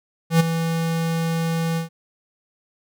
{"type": "tone with ADSR envelope", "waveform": "square", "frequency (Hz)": 164.81, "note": "E3", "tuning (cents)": 0, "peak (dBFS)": -11, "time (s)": [0.3, 1.89], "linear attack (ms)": 100, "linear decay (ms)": 15, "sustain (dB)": -10, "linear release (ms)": 120, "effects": []}